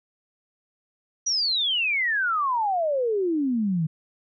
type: exponential sweep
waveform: sine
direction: down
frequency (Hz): 5920 to 152.1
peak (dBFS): -21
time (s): 1.26-3.87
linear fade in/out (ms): 10
effects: none